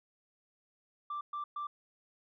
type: tone bursts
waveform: sine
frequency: 1176 Hz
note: D6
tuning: 2 cents sharp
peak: -34 dBFS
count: 3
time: 1.1-1.67 s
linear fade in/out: 5 ms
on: 110 ms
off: 120 ms
effects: tanh soft clip ceiling -33 dBFS